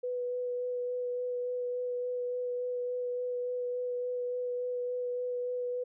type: tone with vibrato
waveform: sine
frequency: 493.9 Hz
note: B4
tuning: in tune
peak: -31 dBFS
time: 0.03-5.84 s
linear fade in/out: 10 ms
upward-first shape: sine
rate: 3.5 Hz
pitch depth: 11 cents each way
effects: none